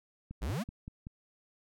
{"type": "click train", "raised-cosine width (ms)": 5, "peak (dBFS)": -30, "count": 5, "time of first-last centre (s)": [0.31, 1.069], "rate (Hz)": 5.27}
{"type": "exponential sweep", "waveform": "square", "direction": "up", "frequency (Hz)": [47.16, 261.6], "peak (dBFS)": -33, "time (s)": [0.41, 0.64], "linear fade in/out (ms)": 20}
{"effects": []}